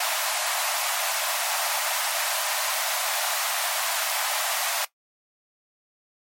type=high-pass noise; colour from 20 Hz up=pink; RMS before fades=-26 dBFS; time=0-4.85 s; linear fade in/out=5 ms; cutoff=600 Hz; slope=96 dB/octave; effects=noise-tail reverb RT60 0.1 s tail -17 dB re dry + MP3 64 kbps